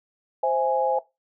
sine chord, C augmented, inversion none, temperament equal, 523.3 / 659.3 / 830.6 Hz, C5 / E5 / G#5, 0 / 0 / 0 cents, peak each -24 / -26 / -23 dBFS, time 0.43-0.99 s, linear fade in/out 5 ms, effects noise-tail reverb RT60 0.2 s tail -17 dB re dry

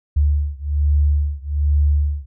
sine beating tone pair, 72.6 / 73.8 Hz, D2 / D2, -19 / +9 cents, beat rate 1.2 Hz, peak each -17 / -18 dBFS, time 0.16-2.26 s, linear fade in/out 10 ms, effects none

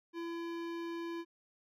sine tone with hard clipping, 337.1 Hz, E4, 39 cents sharp, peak -40 dBFS, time 0.13-1.25 s, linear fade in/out 50 ms, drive 18 dB, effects none

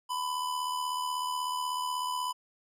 square tone with amplitude modulation, 1000 Hz, B5, 21 cents sharp, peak -29 dBFS, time 0.09-2.33 s, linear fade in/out 20 ms, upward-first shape sine, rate 76.3 Hz, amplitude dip 50%, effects resampled to 32000 Hz

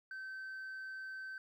sine tone, 1543 Hz, G6, 28 cents flat, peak -40 dBFS, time 0.11-1.38 s, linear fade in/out 2 ms, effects tanh soft clip ceiling -42 dBFS + 13-bit

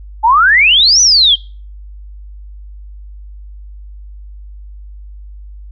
sine exponential two-way sweep, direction up then down, 845 to 6100 to 3103 Hz, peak -5 dBFS, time 0.23-1.36 s, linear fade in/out 20 ms, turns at 1.01 s, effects noise-tail reverb RT60 0.4 s tail -24 dB re dry + added 50 Hz sine -29 dBFS peak until 5.71 s

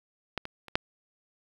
clicks, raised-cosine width 0.3 ms, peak -14 / -21 / -28 / -7 dBFS, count 4, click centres 0.377 / 0.454 / 0.683 / 0.755 s, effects 8-bit

